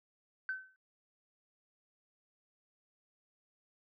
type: tone with exponential decay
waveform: sine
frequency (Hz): 1529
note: G6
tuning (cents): -44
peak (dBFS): -31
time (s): 0.49-0.76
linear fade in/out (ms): 1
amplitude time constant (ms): 57
effects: noise-tail reverb RT60 0.1 s tail -18 dB re dry + tanh soft clip ceiling -27 dBFS